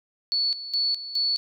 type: tone with tremolo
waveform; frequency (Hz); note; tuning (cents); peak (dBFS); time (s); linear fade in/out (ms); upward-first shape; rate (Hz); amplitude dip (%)
sine; 4435; C#8; 0; -21; 0.32-1.37; 0; square; 2.4; 75
effects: none